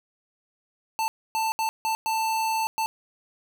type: tone bursts at uneven times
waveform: square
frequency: 887 Hz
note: A5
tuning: 14 cents sharp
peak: -24 dBFS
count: 6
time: 0.99-1.08 / 1.35-1.52 / 1.59-1.69 / 1.85-1.95 / 2.06-2.67 / 2.78-2.86 s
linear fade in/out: 0 ms
effects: 11-bit